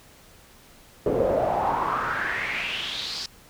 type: noise with band-pass filter sweep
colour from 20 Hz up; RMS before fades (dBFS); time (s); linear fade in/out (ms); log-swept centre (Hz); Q
brown; -26; 1.06-3.26; 2; 430 to 5100; 5.1
effects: pink hiss -52 dBFS RMS until 3.49 s